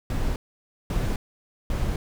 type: noise bursts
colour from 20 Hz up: brown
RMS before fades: -25 dBFS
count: 3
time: 0.1-1.96 s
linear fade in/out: 2 ms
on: 260 ms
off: 540 ms
effects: none